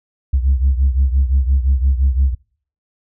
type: beating tone pair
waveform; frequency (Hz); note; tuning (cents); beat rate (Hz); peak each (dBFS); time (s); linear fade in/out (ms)
sine; 65.4 / 71.2; C2 / C#2; 0 / +47; 5.8; -12 / -16; 0.33-2.35; 10
effects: noise-tail reverb RT60 0.5 s tail -26 dB re dry + tanh soft clip ceiling -7 dBFS